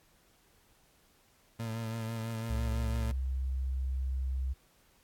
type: tone with vibrato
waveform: 30% pulse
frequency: 113.2 Hz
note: A2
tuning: 50 cents sharp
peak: -32 dBFS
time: 1.59-3.12 s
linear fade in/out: 10 ms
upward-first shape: sine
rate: 6 Hz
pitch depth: 32 cents each way
type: tone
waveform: sine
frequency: 65.41 Hz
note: C2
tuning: in tune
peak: -30 dBFS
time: 2.49-4.54 s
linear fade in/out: 20 ms
effects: pink hiss -66 dBFS RMS until 5.03 s + AAC 64 kbps